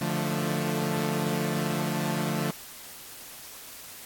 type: chord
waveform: sawtooth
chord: D minor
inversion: none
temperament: equal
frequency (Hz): 146.83 / 174.61 / 220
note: D3 / F3 / A3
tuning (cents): 0 / 0 / 0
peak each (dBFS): -27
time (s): 0.01-2.51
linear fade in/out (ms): 5
effects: white hiss -44 dBFS RMS until 4.05 s + AAC 64 kbps